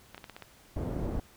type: clicks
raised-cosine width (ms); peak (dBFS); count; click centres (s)
0.3; -27; 6; 0.146 / 0.179 / 0.242 / 0.297 / 0.365 / 0.423
type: low-pass noise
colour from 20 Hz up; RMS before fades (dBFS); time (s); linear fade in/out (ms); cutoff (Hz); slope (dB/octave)
pink; -33; 0.76-1.2; 5; 520; 12
effects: pink hiss -58 dBFS RMS until 1.36 s